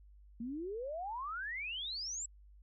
sine exponential sweep, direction up, 222.9 to 7820 Hz, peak -38 dBFS, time 0.4-2.26 s, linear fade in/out 5 ms, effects added 50 Hz sine -56 dBFS peak until 2.62 s

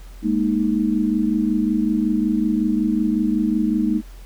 sine chord, Ab suspended second, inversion none, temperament equal, 207.7 / 233.1 / 311.1 Hz, Ab3 / Bb3 / Eb4, 0 / 0 / 0 cents, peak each -21 dBFS, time 0.22-4.02 s, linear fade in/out 50 ms, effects added 43 Hz sine -36 dBFS peak until 4.25 s + pink hiss -50 dBFS RMS until 4.25 s

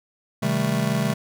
square chord, A half-diminished seventh, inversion first, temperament just, 132 / 158.4 / 198 / 220 Hz, C3 / Eb3 / G3 / A3, +16 / +31 / +18 / 0 cents, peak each -27 dBFS, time 0.42-1.14 s, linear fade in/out 10 ms, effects none

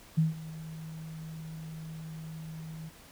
sine tone with ADSR envelope, 159.5 Hz, D#3, 43 cents sharp, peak -20 dBFS, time 0.17-2.9 s, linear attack 15 ms, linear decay 150 ms, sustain -19 dB, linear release 19 ms, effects pink hiss -54 dBFS RMS until 3.11 s

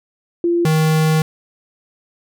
sine / square tone pair in turn, 343.8 / 157.27 Hz, F4 / D#3, -27 / +19 cents, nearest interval octave + major second, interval 1354 cents, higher first, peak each -13 dBFS, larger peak neither, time 0.44-0.65 / 0.65-1.22 s, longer second, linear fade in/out 2 ms, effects none

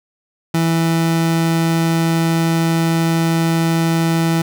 30% pulse tone, 164.81 Hz, E3, in tune, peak -11 dBFS, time 0.54-4.42 s, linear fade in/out 5 ms, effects none

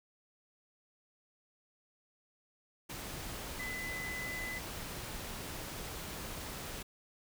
sine tone in noise, 2013 Hz, B6, 33 cents sharp, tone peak -39 dBFS, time 3.59-4.59 s, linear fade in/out 10 ms, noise pink, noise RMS -43 dBFS, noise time 2.89-6.83 s, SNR +1 dB, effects none

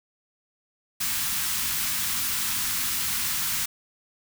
white band-stop noise, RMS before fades -27 dBFS, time 1-3.66 s, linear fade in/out 10 ms, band 260 to 1000 Hz, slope 24 dB/octave, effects none

